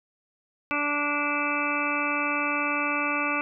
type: harmonic tone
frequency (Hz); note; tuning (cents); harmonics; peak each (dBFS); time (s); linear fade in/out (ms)
291.7; D4; -12; 1 / 2 / 3 / 4 / 5 / 7 / 8 / 9; -32 / -35 / -35 / -30 / -32 / -36 / -31 / -31; 0.71-3.41; 0
effects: none